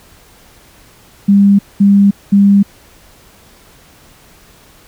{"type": "tone bursts", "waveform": "sine", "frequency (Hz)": 200, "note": "G3", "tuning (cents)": 35, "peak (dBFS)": -4, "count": 3, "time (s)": [1.28, 2.63], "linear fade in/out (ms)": 10, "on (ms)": 310, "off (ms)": 210, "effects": ["pink hiss -44 dBFS RMS until 4.87 s"]}